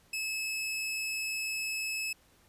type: tone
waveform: sawtooth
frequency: 2594 Hz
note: E7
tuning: 28 cents flat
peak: -29 dBFS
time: 0.13-2.13 s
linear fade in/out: 5 ms
effects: pink hiss -64 dBFS RMS until 2.48 s + resampled to 32000 Hz